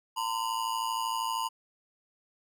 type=ring-modulated tone; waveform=square; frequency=967 Hz; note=B5; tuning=37 cents flat; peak=-27 dBFS; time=0.16-1.49 s; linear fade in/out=20 ms; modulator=56.4 Hz; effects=none